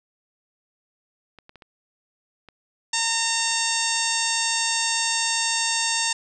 clicks, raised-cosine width 0.3 ms, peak -29 dBFS, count 10, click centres 1.387 / 1.494 / 1.557 / 1.622 / 2.487 / 2.986 / 3.399 / 3.475 / 3.516 / 3.962 s
harmonic tone, 913 Hz, A#5, 36 cents flat, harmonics 1 / 2 / 3 / 4 / 5 / 6 / 7 / 8 / 9, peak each -30 / -30 / -30 / -30 / -30 / -30 / -30 / -30 / -30 dBFS, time 2.93-6.13 s, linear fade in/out 5 ms
effects none

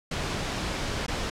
pink noise with dropouts, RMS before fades -30 dBFS, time 0.11-1.3 s, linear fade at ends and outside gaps 5 ms, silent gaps 1.065-1.08 s, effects low-pass 6000 Hz 12 dB/octave

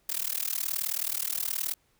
blue noise with amplitude modulation, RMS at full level -27 dBFS, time 0.09-1.74 s, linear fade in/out 5 ms, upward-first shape sine, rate 38.9 Hz, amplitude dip 100%, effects pink hiss -69 dBFS RMS until 1.99 s

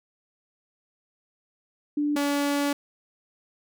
sine / sawtooth tone pair in turn, 293.7 / 285.7 Hz, D4 / D4, 0 / -48 cents, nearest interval unison, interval 48 cents, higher first, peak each -22 / -19 dBFS, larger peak second, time 1.97-2.16 / 2.16-2.73 s, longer second, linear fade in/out 5 ms, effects none

